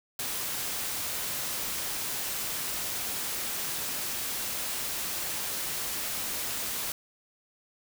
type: noise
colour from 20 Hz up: white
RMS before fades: -33 dBFS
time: 0.19-6.92 s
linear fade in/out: 2 ms
effects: none